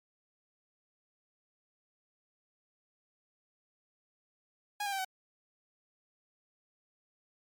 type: tone with pitch steps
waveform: sawtooth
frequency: 825 / 801.1 / 777.8 / 755.2 Hz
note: G#5 / G5 / G5 / F#5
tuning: -12 / +37 / -14 / +35 cents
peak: -29 dBFS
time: 4.8-5.048 s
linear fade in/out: 5 ms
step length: 62 ms
effects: MP3 96 kbps